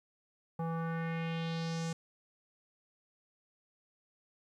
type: tone with low-pass filter sweep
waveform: square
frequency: 164.81 Hz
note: E3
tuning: in tune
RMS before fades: -36 dBFS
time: 0.59-1.93 s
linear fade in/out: 5 ms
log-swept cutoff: 910 to 7500 Hz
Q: 2.4
effects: 12-bit